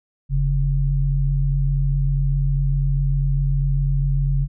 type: tone pair together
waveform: sine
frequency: 43.78 / 139 Hz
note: F1 / C#3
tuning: +5 / +5 cents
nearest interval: octave + minor sixth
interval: 2000 cents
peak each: -19 dBFS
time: 0.29-4.48 s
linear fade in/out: 50 ms
effects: none